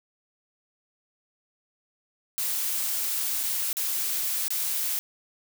blue noise with dropouts, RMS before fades -28 dBFS, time 2.38-4.99 s, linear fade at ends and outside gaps 0 ms, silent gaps 3.432-3.436 / 3.729-3.769 / 4.481-4.505 s, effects none

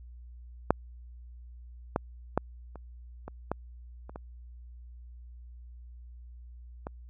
clicks, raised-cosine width 1 ms, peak -6 / -12 / -10 / -30 / -25 / -15 / -30 / -26 / -22 dBFS, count 9, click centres 0.706 / 1.961 / 2.376 / 2.757 / 3.28 / 3.516 / 4.095 / 4.159 / 6.869 s, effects added 60 Hz sine -45 dBFS peak until 7.09 s

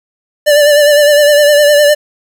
square tone with vibrato, 587.3 Hz, D5, in tune, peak -5 dBFS, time 0.46-1.95 s, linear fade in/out 20 ms, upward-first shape sine, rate 9.8 Hz, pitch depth 37 cents each way, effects 7-bit

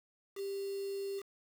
sine tone with quantisation, 394.9 Hz, G4, 13 cents sharp, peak -36 dBFS, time 0.35-1.23 s, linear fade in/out 50 ms, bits 8, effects none

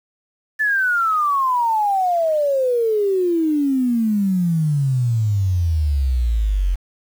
sine exponential sweep, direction down, 1760 to 43.65 Hz, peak -15 dBFS, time 0.59-6.76 s, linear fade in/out 20 ms, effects 7-bit

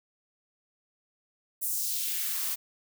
blue noise with high-pass filter sweep, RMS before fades -31 dBFS, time 1.61-2.56 s, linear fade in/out 20 ms, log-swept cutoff 10000 to 640 Hz, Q 1.4, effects none

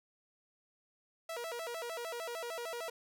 sawtooth tone with vibrato, 560 Hz, C#5, 18 cents sharp, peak -35 dBFS, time 1.29-2.9 s, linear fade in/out 5 ms, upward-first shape square, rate 6.6 Hz, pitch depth 280 cents each way, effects none

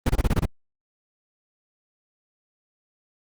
brown noise bursts, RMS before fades -19 dBFS, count 7, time 0.06-0.455 s, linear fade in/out 5 ms, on 35 ms, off 25 ms, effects Opus 32 kbps

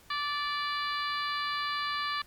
harmonic tone, 583 Hz, D5, 13 cents flat, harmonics 2 / 3 / 4 / 5 / 6 / 7 / 8, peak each -32 / -36 / -41 / -42 / -41 / -40 / -43 dBFS, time 0.1-2.22 s, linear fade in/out 5 ms, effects pink hiss -58 dBFS RMS until 2.26 s + MP3 96 kbps

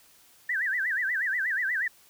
sine tone with vibrato, 1752 Hz, A6, 8 cents flat, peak -25 dBFS, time 0.49-1.88 s, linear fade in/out 5 ms, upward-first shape sine, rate 8.3 Hz, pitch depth 230 cents each way, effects white hiss -58 dBFS RMS until 2.09 s

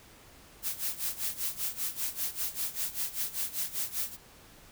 blue noise with tremolo, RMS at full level -31 dBFS, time 0.62-4.17 s, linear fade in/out 50 ms, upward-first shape sine, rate 5.1 Hz, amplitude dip 85%, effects pink hiss -55 dBFS RMS until 4.71 s

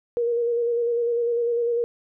sine tone with vibrato, 472 Hz, A#4, 22 cents sharp, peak -20 dBFS, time 0.17-1.84 s, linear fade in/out 0 ms, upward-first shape square, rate 10 Hz, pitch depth 22 cents each way, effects none

